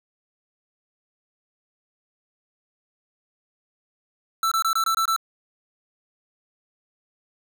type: tone bursts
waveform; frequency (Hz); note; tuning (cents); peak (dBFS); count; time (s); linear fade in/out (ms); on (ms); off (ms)
square; 1329; E6; +14; -20; 7; 4.43-5.163; 2; 85; 23
effects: none